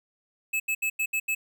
square tone bursts at uneven times, 2600 Hz, E7, 24 cents flat, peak -25 dBFS, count 6, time 0.53-0.6 / 0.68-0.75 / 0.82-0.9 / 0.99-1.06 / 1.13-1.2 / 1.28-1.35 s, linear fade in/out 10 ms, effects none

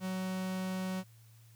45% pulse tone, 186.7 Hz, F#3, 16 cents sharp, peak -34 dBFS, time 0-1.04 s, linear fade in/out 50 ms, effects added 113 Hz sine -56 dBFS peak until 1.55 s + white hiss -66 dBFS RMS until 1.55 s

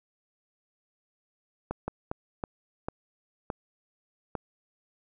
slowing click train, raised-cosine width 1 ms, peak -17 dBFS, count 7, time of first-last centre 1.71-4.352 s, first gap 170 ms, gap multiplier 1.38, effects none

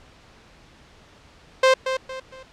sawtooth tone with echo, 523.3 Hz, C5, in tune, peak -9 dBFS, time 1.63-1.74 s, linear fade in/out 5 ms, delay 230 ms, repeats 3, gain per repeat -9 dB, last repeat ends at 2.43 s, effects pink hiss -51 dBFS RMS until 2.52 s + low-pass 5000 Hz 12 dB/octave

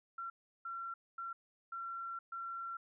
sine tone bursts at uneven times, 1362 Hz, F6, 44 cents flat, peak -40 dBFS, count 5, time 0.18-0.3 / 0.65-0.94 / 1.18-1.33 / 1.72-2.19 / 2.32-2.77 s, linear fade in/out 5 ms, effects none

